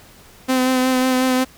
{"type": "tone with vibrato", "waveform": "sawtooth", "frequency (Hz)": 257, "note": "C4", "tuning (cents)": -31, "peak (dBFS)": -11, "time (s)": [0.48, 1.45], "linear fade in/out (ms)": 20, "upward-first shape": "sine", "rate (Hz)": 5.5, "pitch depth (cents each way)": 20, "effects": ["pink hiss -46 dBFS RMS until 1.57 s"]}